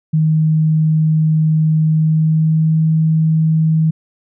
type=tone with pitch glide; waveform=sine; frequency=156.9 to 159 Hz; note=D#3 to D#3; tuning=+15 to +38 cents; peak=-10 dBFS; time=0.13-3.91 s; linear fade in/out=10 ms; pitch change=+23 cents; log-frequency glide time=1.85-2.81 s; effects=none